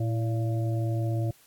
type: harmonic tone with a mistuned harmonic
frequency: 114.7 Hz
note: A#2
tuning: 28 cents flat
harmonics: 1 / 3 / 5 / 6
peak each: -25 / -35 / -39 / -41 dBFS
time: 0-1.31 s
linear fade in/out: 5 ms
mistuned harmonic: 3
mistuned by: -62 cents
effects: white hiss -59 dBFS RMS until 1.46 s + AAC 64 kbps